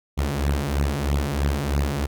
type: beating tone pair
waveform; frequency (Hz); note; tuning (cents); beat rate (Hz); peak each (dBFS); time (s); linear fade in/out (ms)
sawtooth; 69.3 / 72.4; C#2 / D2; 0 / -24; 3.1; -20; 0.17-2.07; 20
effects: none